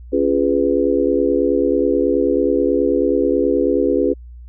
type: chord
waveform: sine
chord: C# dominant seventh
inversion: none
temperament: just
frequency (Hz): 277.2 / 346.5 / 415.8 / 498.9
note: C#4 / E#4 / G#4 / B4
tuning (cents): 0 / -14 / +2 / +17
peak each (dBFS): -19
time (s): 0.12-4.14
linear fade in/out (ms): 20
effects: added 60 Hz sine -34 dBFS peak until 4.48 s